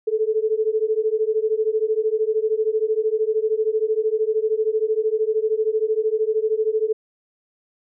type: beating tone pair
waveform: sine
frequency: 430 / 443 Hz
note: A4 / A4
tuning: -40 / +12 cents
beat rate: 13 Hz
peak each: -21 dBFS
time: 0.07-6.93 s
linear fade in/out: 10 ms
effects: none